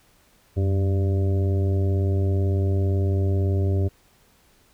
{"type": "harmonic tone with a mistuned harmonic", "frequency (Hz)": 98, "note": "G2", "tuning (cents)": 0, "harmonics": [1, 2, 3, 4, 5, 6, 7], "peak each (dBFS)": [-19, -33, -33, -30, -44, -37, -44], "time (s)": [0.56, 3.89], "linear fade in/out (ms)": 20, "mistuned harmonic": 1, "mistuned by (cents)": -99, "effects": ["pink hiss -59 dBFS RMS until 4.73 s"]}